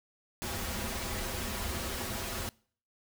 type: noise with comb filter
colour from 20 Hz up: pink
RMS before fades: -36 dBFS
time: 0.42-2.49 s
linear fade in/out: 0 ms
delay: 6.7 ms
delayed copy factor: -0.75
effects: noise-tail reverb RT60 0.5 s tail -24 dB re dry